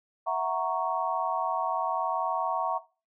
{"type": "chord", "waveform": "sine", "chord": "F# dominant seventh", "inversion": "third", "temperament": "equal", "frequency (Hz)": [659.3, 740, 932.3, 1108.7], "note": ["E5", "F#5", "A#5", "C#6"], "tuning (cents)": [0, 0, 0, 0], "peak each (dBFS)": -31, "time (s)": [0.26, 2.79], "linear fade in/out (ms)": 20, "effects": ["noise-tail reverb RT60 0.3 s tail -17 dB re dry"]}